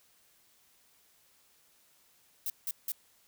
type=noise bursts; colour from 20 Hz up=violet; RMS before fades=-34 dBFS; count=3; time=2.46-2.92 s; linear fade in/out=2 ms; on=40 ms; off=170 ms; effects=white hiss -66 dBFS RMS until 3.27 s